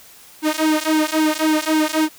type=tone with flanger; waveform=sawtooth; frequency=311.1 Hz; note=D#4; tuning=in tune; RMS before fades=-18 dBFS; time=0.42-2.09 s; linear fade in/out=50 ms; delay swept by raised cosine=1.5 to 3.3 ms; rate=3.7 Hz; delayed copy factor=-1; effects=white hiss -45 dBFS RMS until 2.18 s